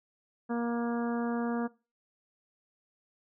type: harmonic tone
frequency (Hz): 235.9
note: A#3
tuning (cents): +21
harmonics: 1 / 2 / 3 / 4 / 5 / 6 / 7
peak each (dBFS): -30 / -36 / -40 / -42 / -44 / -46 / -47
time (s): 0.49-1.68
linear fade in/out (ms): 20
effects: noise-tail reverb RT60 0.3 s tail -20 dB re dry